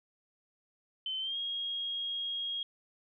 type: tone with pitch glide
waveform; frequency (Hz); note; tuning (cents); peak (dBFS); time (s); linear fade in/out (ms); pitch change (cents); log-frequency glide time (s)
sine; 3070 to 3271; G7 to G#7; -37 to -27; -33; 1.06-2.63; 2; +110; 1.2-1.37
effects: none